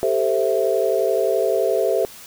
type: chord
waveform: sine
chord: A minor seventh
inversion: third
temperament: equal with one note detuned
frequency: 392 / 443.6 / 523.3 / 659.3 Hz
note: G4 / A4 / C5 / E5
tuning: 0 / +14 / 0 / 0 cents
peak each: -22 dBFS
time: 0.03-2.05 s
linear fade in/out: 0 ms
effects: white hiss -41 dBFS RMS until 2.26 s